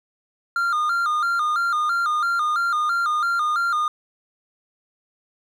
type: tone with vibrato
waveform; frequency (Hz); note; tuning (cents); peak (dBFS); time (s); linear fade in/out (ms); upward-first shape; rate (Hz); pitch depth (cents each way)
triangle; 1300; E6; -24; -17; 0.56-3.88; 2; square; 3; 110
effects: none